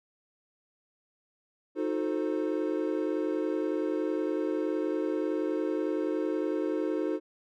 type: chord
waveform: triangle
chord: D# diminished seventh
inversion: none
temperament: equal with one note detuned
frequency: 311.1 / 361.8 / 440 / 523.3 Hz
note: D#4 / F#4 / A4 / C5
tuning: 0 / -39 / 0 / 0 cents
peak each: -29 / -31 / -32 / -34 dBFS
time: 1.75-7.2 s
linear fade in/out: 50 ms
effects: none